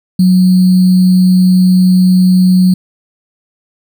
sine tone with sample-and-hold, 183.7 Hz, F#3, 12 cents flat, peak -4 dBFS, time 0.19-2.74 s, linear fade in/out 5 ms, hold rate 4410 Hz, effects none

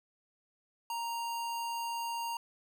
square tone, 932.3 Hz, A#5, in tune, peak -35 dBFS, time 0.9-2.37 s, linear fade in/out 2 ms, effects none

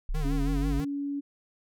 sine linear sweep, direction up, 31.63 to 51.91 Hz, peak -26 dBFS, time 0.09-0.8 s, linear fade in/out 0 ms
square tone with vibrato, 146.83 Hz, D3, in tune, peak -33 dBFS, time 0.14-0.85 s, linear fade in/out 10 ms, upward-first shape sine, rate 6.1 Hz, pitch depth 120 cents each way
sine tone with pitch glide, 278.2 to 283.2 Hz, C#4 to C#4, +6 to +37 cents, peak -29 dBFS, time 0.24-1.21 s, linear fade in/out 20 ms, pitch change +31 cents, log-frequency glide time 0.45-0.92 s
effects none

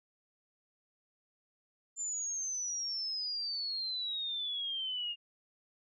sine exponential sweep, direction down, 7240 to 2816 Hz, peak -34 dBFS, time 1.96-5.16 s, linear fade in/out 50 ms, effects none

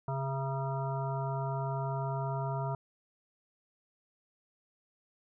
harmonic tone with a mistuned harmonic, 135.8 Hz, C#3, 35 cents flat, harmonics 1 / 3 / 5 / 7 / 9 / 10, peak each -33 / -43 / -39 / -39 / -46 / -48 dBFS, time 0.08-2.75 s, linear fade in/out 2 ms, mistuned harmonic 5, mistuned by -17 cents, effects none

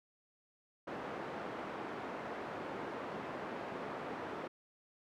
pink band-pass noise, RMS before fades -43 dBFS, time 0.87-4.48 s, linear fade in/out 10 ms, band 270 to 1400 Hz, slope 12 dB/octave, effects none

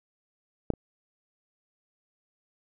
clicks, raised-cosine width 2 ms, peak -10 / -28 dBFS, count 2, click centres 0.703 / 0.737 s, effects none

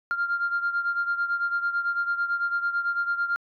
sine beating tone pair, 1394 / 1403 Hz, F6 / F6, -4 / +8 cents, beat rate 9 Hz, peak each -24 / -29 dBFS, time 0.11-3.36 s, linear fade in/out 0 ms, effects tanh soft clip ceiling -18 dBFS

